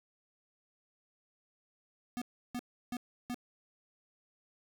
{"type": "tone bursts", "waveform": "square", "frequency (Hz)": 244.6, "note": "B3", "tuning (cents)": -16, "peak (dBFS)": -36, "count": 4, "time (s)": [2.17, 3.344], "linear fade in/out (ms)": 0, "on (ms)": 46, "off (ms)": 330, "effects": []}